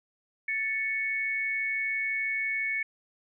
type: tone pair together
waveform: sine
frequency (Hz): 1760 / 2217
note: A6 / C#7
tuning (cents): 0 / 0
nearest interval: major third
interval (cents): 400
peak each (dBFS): -34 / -28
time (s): 0.48-2.83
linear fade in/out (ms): 5
effects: none